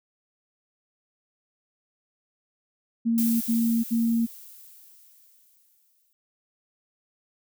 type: tone bursts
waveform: sine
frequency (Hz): 230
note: A#3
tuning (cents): -23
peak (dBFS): -20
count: 3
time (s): 3.05-4.266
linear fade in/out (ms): 20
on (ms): 360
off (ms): 68
type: noise with exponential decay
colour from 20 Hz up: violet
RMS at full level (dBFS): -29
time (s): 3.18-6.13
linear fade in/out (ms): 0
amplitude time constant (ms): 640
effects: none